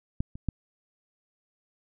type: clicks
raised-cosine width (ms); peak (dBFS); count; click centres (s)
5; -15 / -28 / -15; 3; 0.205 / 0.355 / 0.487
effects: none